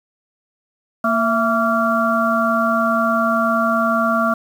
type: harmonic tone with a mistuned harmonic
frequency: 230.5 Hz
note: A#3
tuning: 19 cents flat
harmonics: 1 / 3 / 5 / 6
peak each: -20 / -20 / -20 / -20 dBFS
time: 1.04-4.34 s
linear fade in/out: 5 ms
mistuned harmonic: 3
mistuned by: -69 cents
effects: 7-bit